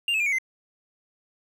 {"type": "tone with pitch steps", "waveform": "triangle", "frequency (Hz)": [2794, 2592, 2404, 2230, 2069], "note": ["F7", "E7", "D7", "C#7", "C7"], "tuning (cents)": [0, -30, 40, 10, -20], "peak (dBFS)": -20, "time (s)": [0.08, 0.385], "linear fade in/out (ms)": 2, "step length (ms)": 61, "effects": []}